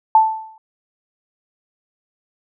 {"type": "tone with exponential decay", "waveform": "sine", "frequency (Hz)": 880, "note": "A5", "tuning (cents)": 0, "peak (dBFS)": -5, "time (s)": [0.15, 0.58], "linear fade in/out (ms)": 2, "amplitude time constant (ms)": 92, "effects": []}